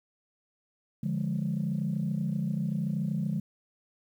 sine chord, D diminished, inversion none, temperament equal, 146.83 / 174.61 / 207.7 Hz, D3 / F3 / Ab3, 0 / 0 / 0 cents, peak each -31 dBFS, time 1.03-3.4 s, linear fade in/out 5 ms, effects tanh soft clip ceiling -21 dBFS + 10-bit

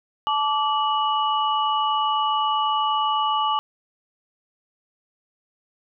sine tone cluster, 868 / 1161 / 2933 Hz, A5 / D6 / F#7, -24 / -20 / -16 cents, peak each -23 / -22 / -28 dBFS, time 0.27-3.59 s, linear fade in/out 0 ms, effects none

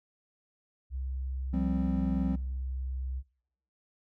sine tone with pitch glide, 65.41 to 64.85 Hz, C2 to C2, 0 to -15 cents, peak -32 dBFS, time 0.9-3.23 s, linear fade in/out 50 ms, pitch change -15 cents, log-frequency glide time 1.4-2.34 s
triangle chord, F suspended second, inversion none, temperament just, 174.61 / 196.44 / 261.9 Hz, F3 / G3 / C4, 0 / +4 / +2 cents, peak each -30 dBFS, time 1.53-2.36 s, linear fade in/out 10 ms
effects noise-tail reverb RT60 0.7 s tail -22 dB re dry

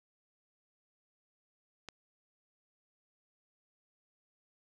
click, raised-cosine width 0.2 ms, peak -26 dBFS, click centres 1.887 s, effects none

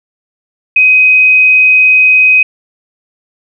sine tone, 2517 Hz, D#7, 19 cents sharp, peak -3 dBFS, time 0.76-2.43 s, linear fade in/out 5 ms, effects none

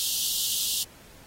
pink high-pass noise, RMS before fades -28 dBFS, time 0-0.83 s, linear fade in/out 0 ms, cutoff 2900 Hz, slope 96 dB/octave, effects pink hiss -52 dBFS RMS until 1.26 s + AAC 48 kbps

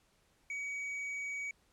triangle tone with hard clipping, 2263 Hz, C#7, 35 cents sharp, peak -38 dBFS, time 0.5-1.51 s, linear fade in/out 2 ms, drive 7 dB, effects pink hiss -71 dBFS RMS until 1.72 s + low-pass 11000 Hz 12 dB/octave

